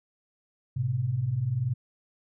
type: tone pair together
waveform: sine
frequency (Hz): 106.8 / 127.65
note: G#2 / C3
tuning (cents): +49 / -42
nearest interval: minor third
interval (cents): 309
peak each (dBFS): -31 / -26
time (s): 0.76-1.74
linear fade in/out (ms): 10
effects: none